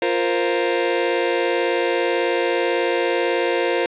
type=chord; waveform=sawtooth; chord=F suspended fourth; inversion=none; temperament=just; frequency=349.2 / 465.6 / 523.8 Hz; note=F4 / Bb4 / C5; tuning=0 / -2 / +2 cents; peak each=-18 dBFS; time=0.02-3.86 s; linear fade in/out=2 ms; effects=resampled to 8000 Hz + 8-bit